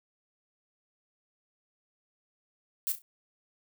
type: noise with echo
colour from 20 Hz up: violet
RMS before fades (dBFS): -30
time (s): 2.87-2.92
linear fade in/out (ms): 0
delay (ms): 33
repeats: 3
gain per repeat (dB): -10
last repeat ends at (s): 3.019
effects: none